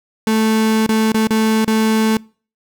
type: tone with dropouts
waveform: 35% pulse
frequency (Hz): 219.8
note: A3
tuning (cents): -2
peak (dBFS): -11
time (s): 0.27-2.17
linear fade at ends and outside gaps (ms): 2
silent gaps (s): 0.864-0.89 / 1.12-1.144 / 1.272-1.306 / 1.646-1.677
effects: noise-tail reverb RT60 0.4 s tail -25 dB re dry